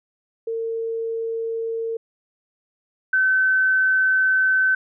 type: tone pair in turn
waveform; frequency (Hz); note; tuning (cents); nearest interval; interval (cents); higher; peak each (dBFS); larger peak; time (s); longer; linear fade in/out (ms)
sine; 454.4 / 1528.4; A#4 / G6; -44 / -44; octave + major sixth; 2100; second; -23 / -15; second; 0.47-1.97 / 3.13-4.75; second; 5
effects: none